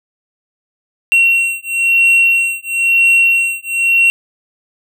triangle beating tone pair, 2732 / 2733 Hz, F7 / F7, -39 / -38 cents, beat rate 1 Hz, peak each -11 dBFS, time 1.12-4.1 s, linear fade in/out 0 ms, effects none

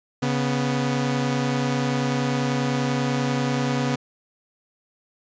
sawtooth tone pair together, 138.57 / 246.9 Hz, C#3 / B3, 0 / 0 cents, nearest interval minor seventh, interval 1000 cents, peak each -20 dBFS, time 0.22-3.96 s, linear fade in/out 10 ms, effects resampled to 16000 Hz

